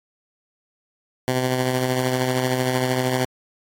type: tone with tremolo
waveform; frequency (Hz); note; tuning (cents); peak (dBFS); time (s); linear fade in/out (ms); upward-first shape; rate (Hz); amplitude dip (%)
10% pulse; 127.8; C3; -40; -10; 1.28-3.25; 0; sine; 13; 35
effects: AAC 48 kbps